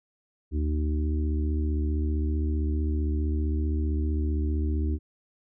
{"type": "harmonic tone with a mistuned harmonic", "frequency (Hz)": 75.4, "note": "D2", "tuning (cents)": 46, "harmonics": [1, 3, 4, 5], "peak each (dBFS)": [-24, -36, -34, -39], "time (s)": [0.51, 4.99], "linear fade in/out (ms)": 50, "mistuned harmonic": 1, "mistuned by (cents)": -18, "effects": []}